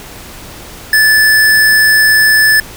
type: tone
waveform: square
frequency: 1741 Hz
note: A6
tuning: 19 cents flat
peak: -6 dBFS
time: 0.93-2.6 s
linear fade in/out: 2 ms
effects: pink hiss -31 dBFS RMS until 2.76 s